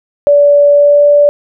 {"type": "tone with pitch glide", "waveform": "sine", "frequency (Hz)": [577, 581.7], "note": ["D5", "D5"], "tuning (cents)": [-31, -17], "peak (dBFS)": -3, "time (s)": [0.27, 1.29], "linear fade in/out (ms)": 0, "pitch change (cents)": 14, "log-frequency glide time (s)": [0.71, 1.05], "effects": []}